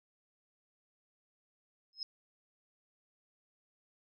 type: tone with exponential growth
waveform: sine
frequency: 5140 Hz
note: E8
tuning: 45 cents flat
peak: -32 dBFS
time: 1.93-2.03 s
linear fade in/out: 1 ms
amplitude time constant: 21 ms
effects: none